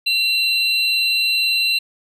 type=tone pair together; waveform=triangle; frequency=2736 / 4039 Hz; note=F7 / B7; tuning=-36 / +38 cents; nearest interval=perfect fifth; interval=674 cents; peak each=-17 dBFS; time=0.06-1.79 s; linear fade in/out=10 ms; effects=none